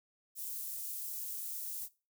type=high-pass noise; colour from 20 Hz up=white; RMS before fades=-41 dBFS; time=0.35-1.89 s; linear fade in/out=50 ms; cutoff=9700 Hz; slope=12 dB/octave; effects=noise-tail reverb RT60 0.3 s tail -19 dB re dry